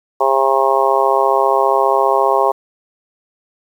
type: harmonic tone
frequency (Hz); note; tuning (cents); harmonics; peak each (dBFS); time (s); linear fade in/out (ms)
134.8; C#3; -48; 3 / 4 / 5 / 6 / 7 / 8; -18 / -18 / -18 / -18 / -18 / -18; 0.2-2.52; 10
effects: 7-bit